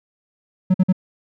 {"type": "tone bursts", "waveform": "triangle", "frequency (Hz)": 185, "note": "F#3", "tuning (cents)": 0, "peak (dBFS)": -9, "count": 3, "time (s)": [0.7, 0.927], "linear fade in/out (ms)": 10, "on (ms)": 43, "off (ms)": 49, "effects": []}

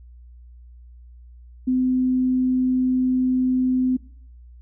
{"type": "tone", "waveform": "sine", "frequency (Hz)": 255.6, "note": "C4", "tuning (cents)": -40, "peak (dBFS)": -17, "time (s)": [1.67, 3.97], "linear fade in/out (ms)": 10, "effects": ["noise-tail reverb RT60 0.6 s tail -21 dB re dry", "added 60 Hz sine -42 dBFS peak until 4.61 s"]}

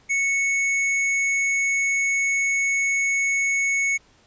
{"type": "tone", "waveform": "square", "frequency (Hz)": 2211, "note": "C#7", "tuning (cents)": -5, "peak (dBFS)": -20, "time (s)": [0.09, 3.98], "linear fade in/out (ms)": 20, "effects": ["pink hiss -57 dBFS RMS until 4.26 s", "resampled to 16000 Hz"]}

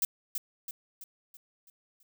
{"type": "noise with echo", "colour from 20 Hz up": "violet", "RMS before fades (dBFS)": -27, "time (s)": [0.02, 0.05], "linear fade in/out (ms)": 2, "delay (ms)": 330, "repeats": 6, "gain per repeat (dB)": -6, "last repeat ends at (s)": 2.03, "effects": []}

